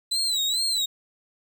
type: tone with vibrato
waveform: 35% pulse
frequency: 3980 Hz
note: B7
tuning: 13 cents sharp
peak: -21 dBFS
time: 0.11-0.86 s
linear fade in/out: 10 ms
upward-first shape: sine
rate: 2.3 Hz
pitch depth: 110 cents each way
effects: none